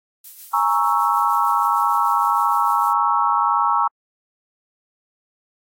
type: noise with tremolo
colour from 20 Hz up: violet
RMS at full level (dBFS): -36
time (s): 0.24-2.93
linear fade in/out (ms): 5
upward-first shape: triangle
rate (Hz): 6.6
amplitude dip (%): 55
type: chord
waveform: sine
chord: A# half-diminished seventh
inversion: third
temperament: equal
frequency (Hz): 830.6 / 932.3 / 1108.7 / 1318.5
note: G#5 / A#5 / C#6 / E6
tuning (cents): 0 / 0 / 0 / 0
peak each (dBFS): -23 / -20 / -20 / -21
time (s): 0.53-3.88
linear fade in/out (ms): 10
effects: AAC 48 kbps